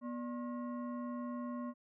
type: tone with frequency modulation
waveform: sine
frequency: 243.7 Hz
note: B3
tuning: 23 cents flat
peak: -38 dBFS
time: 0.01-1.74 s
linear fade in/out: 50 ms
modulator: 833 Hz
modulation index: 0.68
effects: none